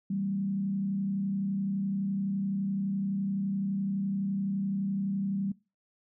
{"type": "tone with frequency modulation", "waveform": "sine", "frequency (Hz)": 196, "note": "G3", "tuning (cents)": 0, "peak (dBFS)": -28, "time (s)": [0.1, 5.52], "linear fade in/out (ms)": 5, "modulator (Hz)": 31.8, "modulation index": 0.54, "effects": ["noise-tail reverb RT60 0.3 s tail -23 dB re dry"]}